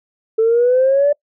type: exponential sweep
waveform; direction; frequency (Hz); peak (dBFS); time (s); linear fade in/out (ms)
sine; up; 440 to 587.3; -9; 0.38-1.13; 10
effects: noise-tail reverb RT60 0.1 s tail -25 dB re dry + tanh soft clip ceiling -6 dBFS